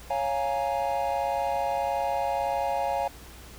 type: chord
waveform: triangle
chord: Bb minor seventh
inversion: first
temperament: equal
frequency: 554.4 / 698.5 / 830.6 / 932.3 Hz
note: Db5 / F5 / Ab5 / Bb5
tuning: 0 / 0 / 0 / 0 cents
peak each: -29 / -28 / -27 / -33 dBFS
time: 0.1-3.08 s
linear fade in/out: 5 ms
effects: added 60 Hz sine -48 dBFS peak until 3.58 s + pink hiss -48 dBFS RMS until 3.58 s